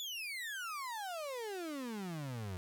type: exponential sweep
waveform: 35% pulse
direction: down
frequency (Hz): 3520 to 88.2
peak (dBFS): -38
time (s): 0-2.57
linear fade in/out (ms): 0
effects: none